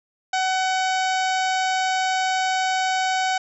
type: harmonic tone with a mistuned harmonic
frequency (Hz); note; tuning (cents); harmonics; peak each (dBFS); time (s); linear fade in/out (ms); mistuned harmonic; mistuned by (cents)
752; F#5; +28; 1 / 2 / 3 / 4 / 5 / 6 / 7 / 8 / 9 / 10; -21 / -27 / -31 / -33 / -35 / -37 / -38 / -39 / -40 / -41; 0.33-3.38; 5; 8; -30
effects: none